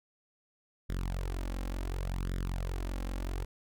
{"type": "tone with flanger", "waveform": "sawtooth", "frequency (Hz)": 45.19, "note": "F#1", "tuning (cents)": -40, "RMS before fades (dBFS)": -35, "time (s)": [0.89, 3.45], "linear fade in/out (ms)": 10, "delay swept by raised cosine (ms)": [0.56, 3.76], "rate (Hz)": 0.69, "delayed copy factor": 0.75, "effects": []}